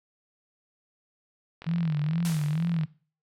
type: click train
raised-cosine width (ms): 0.3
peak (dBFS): -25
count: 53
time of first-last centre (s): 1.62-2.835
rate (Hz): 42.8
type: tone with vibrato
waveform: sine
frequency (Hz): 158.9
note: D#3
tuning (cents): +37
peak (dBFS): -24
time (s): 1.66-2.86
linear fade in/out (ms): 20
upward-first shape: sine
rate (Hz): 2.2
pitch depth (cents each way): 130
type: noise with exponential decay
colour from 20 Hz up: white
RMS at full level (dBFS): -33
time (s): 2.25-2.81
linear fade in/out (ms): 0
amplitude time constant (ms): 120
effects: noise-tail reverb RT60 0.4 s tail -19 dB re dry + low-pass 11000 Hz 12 dB/octave